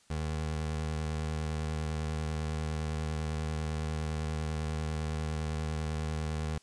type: tone with vibrato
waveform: 25% pulse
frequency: 77.7 Hz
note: D#2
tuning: 2 cents flat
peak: -28 dBFS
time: 0.1-6.58 s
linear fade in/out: 5 ms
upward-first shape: triangle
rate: 10 Hz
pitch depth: 29 cents each way
effects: white hiss -64 dBFS RMS until 6.62 s + resampled to 22050 Hz